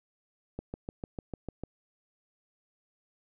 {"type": "click train", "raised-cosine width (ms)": 2, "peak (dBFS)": -23, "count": 8, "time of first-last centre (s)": [0.59, 1.636], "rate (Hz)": 6.69, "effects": []}